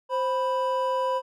triangle tone pair together, 523.9 / 989 Hz, C5 / B5, +2 / +2 cents, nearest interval major seventh, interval 1100 cents, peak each -24 dBFS, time 0.09-1.22 s, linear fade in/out 50 ms, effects none

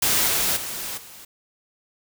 white noise with level steps, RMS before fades -20 / -22 / -31 / -43 dBFS, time 0.02-1.25 s, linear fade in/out 5 ms, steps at 0.27 / 0.56 / 0.97 s, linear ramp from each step 10 ms, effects none

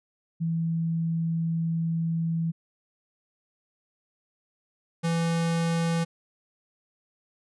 sine / square tone pair in turn, 164.81 / 166.82 Hz, E3 / E3, 0 / +21 cents, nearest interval unison, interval 21 cents, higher second, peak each -24 dBFS, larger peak neither, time 0.4-2.52 / 5.03-6.05 s, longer first, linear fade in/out 20 ms, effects resampled to 24000 Hz

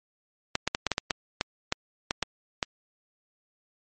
clicks, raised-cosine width 0.2 ms, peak -7 dBFS, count 12, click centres 0.554 / 0.676 / 0.749 / 0.867 / 0.917 / 0.981 / 1.108 / 1.411 / 1.724 / 2.109 / 2.227 / 2.628 s, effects MP3 32 kbps

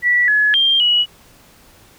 sine tone with pitch steps, 1952 / 1699 / 3186 / 2924 Hz, B6 / G#6 / G7 / F#7, -21 / +39 / +27 / -21 cents, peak -11 dBFS, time 0.02-1.06 s, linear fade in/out 50 ms, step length 260 ms, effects pink hiss -48 dBFS RMS until 1.98 s

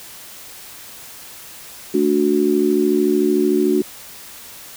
sine chord, D major, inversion second, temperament just, 220.2 / 293.7 / 367.1 Hz, A3 / D4 / F#4, +2 / 0 / -14 cents, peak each -21 / -18 / -16 dBFS, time 1.94-3.82 s, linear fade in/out 5 ms, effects white hiss -38 dBFS RMS until 4.76 s

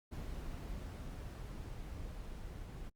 brown noise with level ramp, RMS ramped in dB -43 to -47 dBFS, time 0.11-2.9 s, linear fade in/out 20 ms, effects Opus 48 kbps

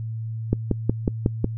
click train, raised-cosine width 3 ms, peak -6 dBFS, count 6, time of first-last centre 0.53-1.444 s, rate 5.47 Hz, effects noise-tail reverb RT60 0.1 s tail -25 dB re dry + added 112 Hz sine -27 dBFS peak until 1.57 s

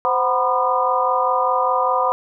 sine tone cluster, 517 / 744 / 971 / 1016 / 1217 Hz, C5 / F#5 / B5 / B5 / D#6, -21 / +9 / -30 / +49 / -39 cents, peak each -22 dBFS, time 0.05-2.12 s, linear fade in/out 0 ms, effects none

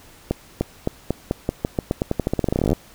accelerating click train, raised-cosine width 2 ms, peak -6 dBFS, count 28, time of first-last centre 0.31-2.731 s, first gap 300 ms, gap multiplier 0.88, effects pink hiss -48 dBFS RMS until 2.94 s

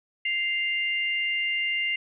sine tone pair together, 2093 / 2794 Hz, C7 / F7, 0 / 0 cents, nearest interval perfect fourth, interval 500 cents, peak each -26 / -28 dBFS, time 0.25-1.96 s, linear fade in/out 5 ms, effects none

